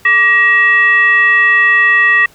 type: tone with frequency modulation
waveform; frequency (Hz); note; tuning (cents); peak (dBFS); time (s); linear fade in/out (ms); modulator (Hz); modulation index
sine; 1900; A#6; +33; -6; 0.05-2.26; 5; 735; 0.59
effects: pink hiss -45 dBFS RMS until 2.34 s